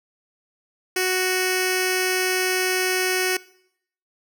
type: tone with notch filter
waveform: 10% pulse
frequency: 370 Hz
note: F#4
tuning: in tune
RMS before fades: -22 dBFS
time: 0.96-3.37 s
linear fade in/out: 5 ms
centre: 950 Hz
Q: 0.67
effects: noise-tail reverb RT60 0.7 s tail -21 dB re dry